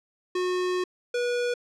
square tone pair in turn, 363.7 / 485.5 Hz, F#4 / B4, -30 / -30 cents, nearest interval perfect fourth, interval 500 cents, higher second, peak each -25 / -25 dBFS, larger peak neither, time 0.35-0.84 / 1.14-1.54 s, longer first, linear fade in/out 5 ms, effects low-pass 6000 Hz 12 dB/octave

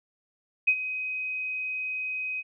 sine tone with ADSR envelope, 2519 Hz, D#7, 21 cents sharp, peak -16 dBFS, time 0.67-2.43 s, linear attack 12 ms, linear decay 66 ms, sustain -13 dB, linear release 36 ms, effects none

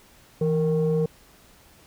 sine tone pair together, 163.6 / 463.4 Hz, E3 / A#4, -13 / -10 cents, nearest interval octave + tritone, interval 1803 cents, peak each -21 dBFS, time 0.41-1.06 s, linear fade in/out 5 ms, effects tanh soft clip ceiling -15 dBFS + pink hiss -54 dBFS RMS until 1.86 s

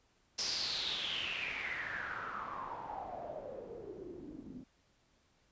white noise with low-pass filter sweep, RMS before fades -41 dBFS, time 0.38-4.64 s, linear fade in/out 10 ms, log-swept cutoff 5400 to 240 Hz, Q 6.9, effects pink hiss -72 dBFS RMS until 5.51 s + resampled to 16000 Hz

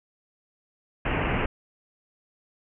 pink low-pass noise, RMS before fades -26 dBFS, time 1.05-1.46 s, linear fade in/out 5 ms, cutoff 2900 Hz, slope 96 dB/octave, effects none

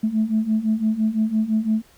sine beating tone pair, 214.9 / 220.8 Hz, A3 / A3, -41 / +6 cents, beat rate 5.9 Hz, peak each -22 / -19 dBFS, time 0.03-1.82 s, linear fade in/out 10 ms, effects tanh soft clip ceiling -11 dBFS + pink hiss -54 dBFS RMS until 1.97 s

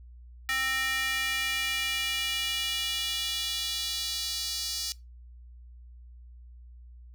square tone with high-pass filter sweep, 263.9 Hz, C4, 15 cents sharp, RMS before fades -31 dBFS, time 0.49-4.92 s, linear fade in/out 0 ms, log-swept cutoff 1800 to 4800 Hz, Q 2.6, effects noise-tail reverb RT60 0.2 s tail -19 dB re dry + added 60 Hz sine -46 dBFS peak until 7.14 s

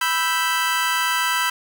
25% pulse chord, E minor, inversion second, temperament equal, 987.8 / 1318.5 / 1568 Hz, B5 / E6 / G6, 0 / 0 / 0 cents, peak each -19 / -20 / -20 dBFS, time 0.01-1.5 s, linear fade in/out 5 ms, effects none

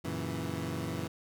20% pulse chord, F# dominant seventh, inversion none, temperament equal, 92.5 / 116.54 / 138.59 / 164.81 Hz, F#2 / A#2 / C#3 / E3, 0 / 0 / 0 / 0 cents, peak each -35 / -35 / -37 / -33 dBFS, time 0.04-1.08 s, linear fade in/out 10 ms, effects none

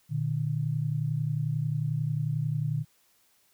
sine tone pair together, 120 / 151.19 Hz, B2 / D#3, -49 / -49 cents, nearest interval major third, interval 400 cents, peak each -30 / -28 dBFS, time 0.09-2.85 s, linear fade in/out 50 ms, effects white hiss -66 dBFS RMS until 3.53 s

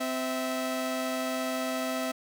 sawtooth tone pair together, 258.3 / 653 Hz, C4 / E5, -22 / -17 cents, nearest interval octave + major third, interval 1605 cents, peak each -28 dBFS, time 0-2.12 s, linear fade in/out 10 ms, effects none

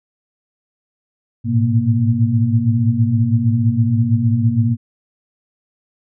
sine tone cluster, 106.9 / 113.2 / 122.1 / 234.3 Hz, A2 / A2 / B2 / A#3, -49 / +50 / -19 / +9 cents, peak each -18 dBFS, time 1.44-4.77 s, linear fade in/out 50 ms, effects none

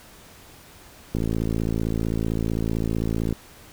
click train, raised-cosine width 3 ms, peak -12 dBFS, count 122, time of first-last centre 1.15-3.326 s, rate 55.6 Hz, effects pink hiss -48 dBFS RMS until 3.72 s

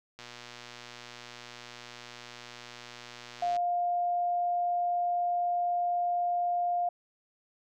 click train, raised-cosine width 0.2 ms, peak -27 dBFS, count 406, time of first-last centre 0.19-3.565 s, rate 120 Hz
sine tone, 704 Hz, F5, 14 cents sharp, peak -26 dBFS, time 3.42-6.89 s, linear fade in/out 5 ms
effects none

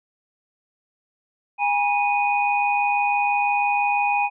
sine tone cluster, 817 / 963 / 2482 Hz, G#5 / B5 / D#7, -29 / -44 / -5 cents, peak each -20 / -27 / -23 dBFS, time 1.58-4.3 s, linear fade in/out 50 ms, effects none

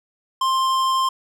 sine tone with tanh clipping, 1052 Hz, C6, 9 cents sharp, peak -19 dBFS, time 0.41-1.09 s, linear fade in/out 5 ms, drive 16 dB, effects none

